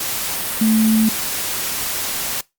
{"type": "tone in noise", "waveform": "sine", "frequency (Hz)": 220, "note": "A3", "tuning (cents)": 0, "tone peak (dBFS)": -12, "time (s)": [0.61, 1.09], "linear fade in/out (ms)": 5, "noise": "white", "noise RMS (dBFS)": -23, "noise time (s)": [0, 2.41], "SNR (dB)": 8, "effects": ["noise-tail reverb RT60 0.2 s tail -22 dB re dry", "Opus 48 kbps"]}